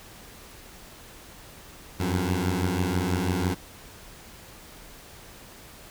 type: beating tone pair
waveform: 15% pulse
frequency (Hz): 87.31 / 93.41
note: F2 / F#2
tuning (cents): 0 / +17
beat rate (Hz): 6.1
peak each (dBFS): -21 / -20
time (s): 1.99-3.55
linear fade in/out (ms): 20
effects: pink hiss -47 dBFS RMS until 5.9 s